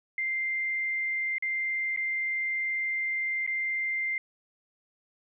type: tone with dropouts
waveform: sine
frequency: 2093 Hz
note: C7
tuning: in tune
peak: -27 dBFS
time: 0.18-4.18 s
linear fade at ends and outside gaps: 2 ms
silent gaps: 1.383-1.424 / 1.963-1.973 / 3.465-3.475 s
effects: none